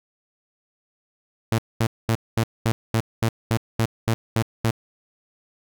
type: tone bursts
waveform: sawtooth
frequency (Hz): 113.2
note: A2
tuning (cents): +50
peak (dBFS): -14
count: 12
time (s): 1.52-4.708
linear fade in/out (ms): 0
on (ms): 64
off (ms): 220
effects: none